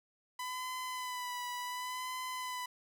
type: tone with vibrato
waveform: sawtooth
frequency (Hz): 1000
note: B5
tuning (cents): +21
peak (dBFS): -34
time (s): 0.39-2.66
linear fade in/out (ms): 5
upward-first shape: sine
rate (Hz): 0.69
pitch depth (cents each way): 31
effects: none